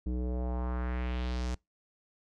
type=tone with low-pass filter sweep; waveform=square; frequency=61.74 Hz; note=B1; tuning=in tune; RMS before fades=-33 dBFS; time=0.06-1.55 s; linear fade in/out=5 ms; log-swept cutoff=300 to 7100 Hz; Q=1.9; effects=noise-tail reverb RT60 0.2 s tail -26 dB re dry